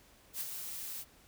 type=noise with ADSR envelope; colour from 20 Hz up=blue; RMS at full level=-36 dBFS; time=0.33-1.05 s; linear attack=74 ms; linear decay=35 ms; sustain=-6 dB; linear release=45 ms; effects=pink hiss -62 dBFS RMS until 1.27 s